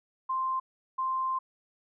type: tone bursts at uneven times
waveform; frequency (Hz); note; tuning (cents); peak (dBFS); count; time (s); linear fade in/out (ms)
sine; 1046.5; C6; 0; -27; 2; 0.29-0.6 / 0.98-1.39; 10
effects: none